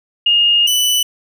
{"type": "tone pair in turn", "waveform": ["sine", "sawtooth"], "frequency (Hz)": [2843, 2979], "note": ["F7", "F#7"], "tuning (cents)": [30, 11], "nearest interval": "minor second", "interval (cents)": 81, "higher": "second", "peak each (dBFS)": -9, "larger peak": "neither", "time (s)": [[0.26, 0.67], [0.67, 1.03]], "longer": "first", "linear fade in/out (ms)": 5, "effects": []}